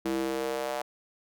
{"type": "tone with high-pass filter sweep", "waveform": "square", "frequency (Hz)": 66.1, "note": "C2", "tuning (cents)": 18, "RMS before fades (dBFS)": -31, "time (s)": [0.05, 0.82], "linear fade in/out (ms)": 5, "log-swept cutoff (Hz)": [290, 670], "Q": 3.1, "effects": []}